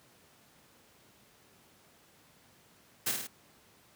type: noise with echo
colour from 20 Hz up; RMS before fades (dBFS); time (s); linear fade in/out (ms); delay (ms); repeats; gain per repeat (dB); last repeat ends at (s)
white; -30; 3.06-3.12; 10; 51; 3; -4; 3.273
effects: pink hiss -62 dBFS RMS until 3.95 s + high-pass 100 Hz 12 dB/octave